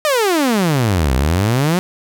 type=exponential two-way sweep; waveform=sawtooth; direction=down then up; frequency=628 to 61.74 to 188.2 Hz; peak=-9 dBFS; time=0.05-1.79 s; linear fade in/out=0 ms; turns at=1.14 s; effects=none